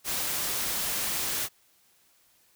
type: noise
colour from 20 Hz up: white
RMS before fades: -30 dBFS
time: 0.04-1.49 s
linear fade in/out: 50 ms
effects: white hiss -64 dBFS RMS until 2.55 s